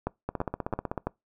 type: two click trains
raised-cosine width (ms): 1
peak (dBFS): -16 / -14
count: 12 / 4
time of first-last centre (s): 0.29-0.978 / 0.07-1.07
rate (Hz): 16 / 3
effects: noise-tail reverb RT60 0.2 s tail -24 dB re dry